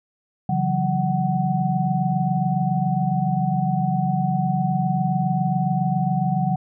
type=tone cluster; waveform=sine; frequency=140.1 / 167.5 / 187.2 / 748 Hz; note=C#3 / E3 / F#3 / F#5; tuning=+19 / +28 / +20 / +19 cents; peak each=-24 dBFS; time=0.49-6.56 s; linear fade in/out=5 ms; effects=none